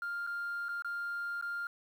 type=tone with dropouts; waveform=sine; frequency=1400 Hz; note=F6; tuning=4 cents sharp; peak=-33 dBFS; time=0.02-1.67 s; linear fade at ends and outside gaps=2 ms; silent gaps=0.267-0.272 / 0.685-0.69 / 0.822-0.846 / 1.413-1.424 s; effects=tanh soft clip ceiling -32 dBFS + 10-bit